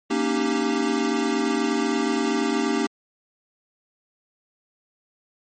square chord, Eb dominant seventh, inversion second, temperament equal with one note detuned, 233.1 / 277.2 / 305.6 / 392 Hz, Bb3 / Db4 / Eb4 / G4, 0 / 0 / -31 / 0 cents, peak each -27 dBFS, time 0.1-2.87 s, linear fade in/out 10 ms, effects low-pass 11000 Hz 12 dB/octave + MP3 32 kbps

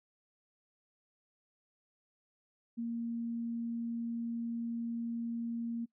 sine tone, 232.8 Hz, A#3, 2 cents flat, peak -34 dBFS, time 2.77-5.86 s, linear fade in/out 20 ms, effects noise-tail reverb RT60 0.1 s tail -23 dB re dry

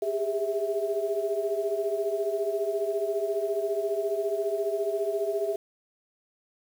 sine tone cluster, 396.9 / 411.5 / 656 Hz, G4 / G#4 / E5, +22 / -16 / -9 cents, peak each -30 dBFS, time 0.02-5.56 s, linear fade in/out 5 ms, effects 8-bit

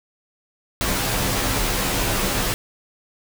pink noise with comb filter, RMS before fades -22 dBFS, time 0.81-2.54 s, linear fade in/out 0 ms, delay 13 ms, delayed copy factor -0.65, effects none

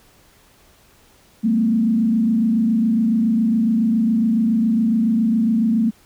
sine tone with frequency modulation, 224.2 Hz, A3, 33 cents sharp, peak -14 dBFS, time 1.43-5.91 s, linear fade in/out 20 ms, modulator 27.2 Hz, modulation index 0.74, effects pink hiss -53 dBFS RMS until 6.05 s

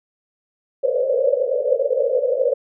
pink band-pass noise, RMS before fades -19 dBFS, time 0.83-2.54 s, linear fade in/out 10 ms, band 480 to 570 Hz, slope 96 dB/octave, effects none

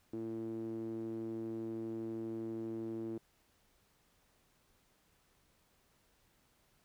sawtooth tone with band-pass filter, 112.5 Hz, A2, 39 cents sharp, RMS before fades -41 dBFS, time 0.13-3.18 s, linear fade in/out 5 ms, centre 310 Hz, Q 6.9, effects pink hiss -72 dBFS RMS until 6.84 s

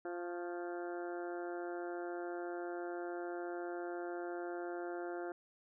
harmonic tone with a mistuned harmonic, 174.61 Hz, F3, in tune, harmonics 2 / 3 / 4 / 5 / 6 / 7 / 8 / 9 / 10, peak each -41 / -48 / -46 / -56 / -61 / -60 / -52 / -55 / -62 dBFS, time 0.05-5.32 s, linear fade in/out 2 ms, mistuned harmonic 6, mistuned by +62 cents, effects none

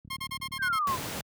click train, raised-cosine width 5 ms, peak -34 dBFS, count 27, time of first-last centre 0.05-0.755 s, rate 36.9 Hz
15% pulse tone bursts, 1067 Hz, C6, 34 cents sharp, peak -26 dBFS, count 7, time 0.1-0.792 s, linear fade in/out 10 ms, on 68 ms, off 36 ms
sine exponential sweep, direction down, 1641 to 987.8 Hz, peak -25 dBFS, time 0.58-0.98 s, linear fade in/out 50 ms
pink noise, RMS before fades -35 dBFS, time 0.87-1.21 s, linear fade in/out 2 ms
effects high-pass 80 Hz 12 dB/octave

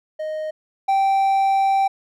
triangle tone pair in turn, 621 / 780.1 Hz, D#5 / G5, -3 / -9 cents, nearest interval major third, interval 394 cents, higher second, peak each -22 / -13 dBFS, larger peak second, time 0.19-0.51 / 0.88-1.88 s, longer second, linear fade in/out 10 ms, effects none

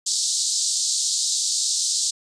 white band-pass noise, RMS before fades -23 dBFS, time 0.06-2.11 s, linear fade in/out 10 ms, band 3900 to 8400 Hz, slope 48 dB/octave, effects resampled to 22050 Hz

